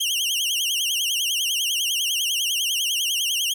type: tone with vibrato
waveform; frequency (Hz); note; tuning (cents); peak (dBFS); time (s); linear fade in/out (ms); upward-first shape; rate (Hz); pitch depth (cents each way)
sawtooth; 3000; F#7; +23; -18; 0-3.54; 10; triangle; 10; 180
effects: none